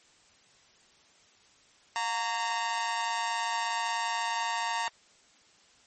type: tone with amplitude modulation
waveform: sawtooth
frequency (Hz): 923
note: A#5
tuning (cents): -17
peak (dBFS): -21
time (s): 1.96-4.88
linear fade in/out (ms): 0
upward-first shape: sine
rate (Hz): 210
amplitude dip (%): 85
effects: white hiss -61 dBFS RMS until 5.86 s + MP3 32 kbps